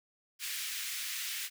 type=high-pass noise; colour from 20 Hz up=pink; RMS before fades=-38 dBFS; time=0.39-1.5 s; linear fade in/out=50 ms; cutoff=1900 Hz; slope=24 dB/octave; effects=none